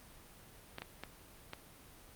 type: clicks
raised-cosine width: 0.3 ms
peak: -25 dBFS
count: 4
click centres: 0.784 / 0.82 / 1.036 / 1.534 s
effects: pink hiss -57 dBFS RMS until 2.15 s + Opus 32 kbps